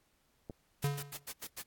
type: clicks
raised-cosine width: 2 ms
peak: -29 / -38 dBFS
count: 2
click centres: 0.498 / 0.507 s
type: noise bursts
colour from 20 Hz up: white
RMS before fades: -43 dBFS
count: 6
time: 0.82-1.623 s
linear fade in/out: 10 ms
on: 58 ms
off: 91 ms
type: tone with exponential decay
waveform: square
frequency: 142.4 Hz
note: C#3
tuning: 47 cents sharp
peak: -28 dBFS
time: 0.84-1.26 s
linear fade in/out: 2 ms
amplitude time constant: 90 ms
effects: pink hiss -73 dBFS RMS until 1.66 s + AAC 64 kbps